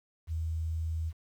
sine tone with quantisation, 80.8 Hz, E2, 34 cents flat, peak -30 dBFS, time 0.27-1.13 s, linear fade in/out 50 ms, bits 10, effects none

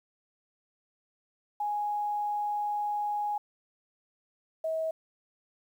sine tone pair in turn, 830.6 / 641.9 Hz, G#5 / E5, 0 / -46 cents, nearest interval major third, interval 446 cents, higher first, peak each -28 dBFS, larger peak neither, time 1.6-3.38 / 4.64-4.91 s, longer first, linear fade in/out 5 ms, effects 10-bit

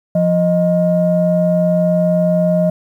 sine tone pair together, 174.54 / 622 Hz, F3 / D#5, -1 / -1 cents, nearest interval octave + minor seventh, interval 2200 cents, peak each -13 dBFS, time 0.15-2.7 s, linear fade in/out 5 ms, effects tanh soft clip ceiling -4 dBFS + 8-bit

